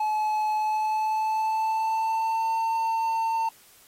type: tone with pitch glide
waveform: triangle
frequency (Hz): 857 to 901.7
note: A5 to A5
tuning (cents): -46 to +42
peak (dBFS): -21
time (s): 0-3.49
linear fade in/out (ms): 5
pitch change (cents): +88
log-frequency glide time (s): 0.54-2.57
effects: white hiss -55 dBFS RMS until 3.87 s + AAC 48 kbps